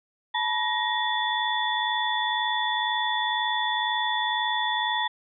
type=tone cluster; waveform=sine; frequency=866 / 968 / 1880 / 3461 Hz; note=A5 / B5 / A#6 / A7; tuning=-28 / -35 / +14 / -29 cents; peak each=-29 dBFS; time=0.34-5.08 s; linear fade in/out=10 ms; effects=none